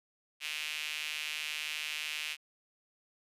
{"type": "tone with high-pass filter", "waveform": "sawtooth", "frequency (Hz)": 152.3, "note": "D#3", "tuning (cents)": -37, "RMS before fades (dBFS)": -38, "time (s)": [0.4, 2.37], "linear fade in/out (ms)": 50, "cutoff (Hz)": 2600, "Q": 3.5, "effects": ["resampled to 32000 Hz"]}